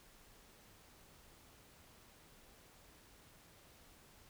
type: silence
effects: pink hiss -63 dBFS RMS until 4.29 s